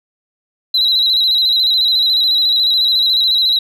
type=tone with vibrato; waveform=sine; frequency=3951 Hz; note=B7; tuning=in tune; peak=-9 dBFS; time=0.74-3.59 s; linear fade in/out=5 ms; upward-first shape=square; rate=14 Hz; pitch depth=43 cents each way; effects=tanh soft clip ceiling -7 dBFS